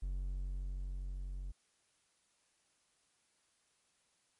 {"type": "tone with level ramp", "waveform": "triangle", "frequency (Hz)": 46.25, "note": "F#1", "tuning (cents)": 0, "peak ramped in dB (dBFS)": [-33, -38], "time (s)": [0.02, 1.52], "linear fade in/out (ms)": 10, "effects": ["white hiss -75 dBFS RMS until 4.39 s", "MP3 48 kbps"]}